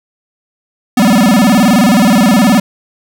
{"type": "tone with vibrato", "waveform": "square", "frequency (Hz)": 220, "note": "A3", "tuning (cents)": 0, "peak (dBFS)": -6, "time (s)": [0.97, 2.6], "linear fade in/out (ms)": 5, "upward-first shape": "square", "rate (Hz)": 19, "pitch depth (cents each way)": 220, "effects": []}